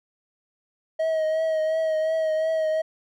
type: tone with vibrato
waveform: triangle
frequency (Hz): 635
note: D#5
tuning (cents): +35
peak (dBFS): -19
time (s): 0.99-2.82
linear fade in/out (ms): 10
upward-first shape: triangle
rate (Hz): 2.8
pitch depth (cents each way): 33
effects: none